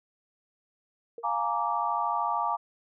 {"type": "tone with exponential decay", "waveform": "sine", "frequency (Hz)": 466.2, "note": "A#4", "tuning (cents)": 0, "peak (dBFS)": -34, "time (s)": [1.18, 1.29], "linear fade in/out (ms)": 2, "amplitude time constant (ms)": 22}
{"type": "chord", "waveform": "sine", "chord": "Bb dominant seventh", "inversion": "second", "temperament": "just", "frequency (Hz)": [699.2, 839.1, 932.3, 1165.4], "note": ["F5", "Ab5", "Bb5", "D6"], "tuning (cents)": [2, 18, 0, -14], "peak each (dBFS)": [-33, -32, -30, -30], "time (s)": [1.23, 2.57], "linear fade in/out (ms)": 20}
{"effects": []}